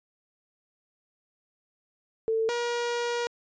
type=tone pair in turn; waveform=sine / sawtooth; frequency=446.5 / 477 Hz; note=A4 / A#4; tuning=+25 / +40 cents; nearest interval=minor second; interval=115 cents; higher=second; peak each=-23 dBFS; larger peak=neither; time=2.28-2.49 / 2.49-3.27 s; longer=second; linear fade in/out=0 ms; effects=resampled to 16000 Hz